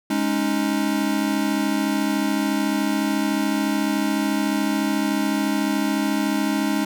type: chord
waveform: square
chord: Ab suspended fourth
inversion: none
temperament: equal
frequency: 207.7 / 277.2 / 311.1 Hz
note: Ab3 / Db4 / Eb4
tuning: 0 / 0 / 0 cents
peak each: -25 dBFS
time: 0.1-6.85 s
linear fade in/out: 5 ms
effects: none